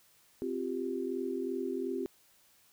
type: chord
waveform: sine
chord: C suspended fourth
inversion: none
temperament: equal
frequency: 261.6 / 349.2 / 392 Hz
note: C4 / F4 / G4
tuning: 0 / 0 / 0 cents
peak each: -37 / -37 / -36 dBFS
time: 0.42-2.06 s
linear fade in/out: 0 ms
effects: white hiss -65 dBFS RMS until 2.72 s